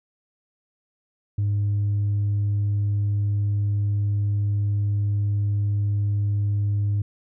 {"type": "tone with tanh clipping", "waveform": "triangle", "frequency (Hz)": 102.3, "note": "G#2", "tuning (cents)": -26, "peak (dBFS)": -20, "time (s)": [1.38, 7.02], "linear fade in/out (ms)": 5, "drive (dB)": 6, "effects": []}